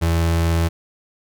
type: tone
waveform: 35% pulse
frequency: 83.3 Hz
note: E2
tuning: 19 cents sharp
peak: -14 dBFS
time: 0.01-0.69 s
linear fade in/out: 20 ms
effects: none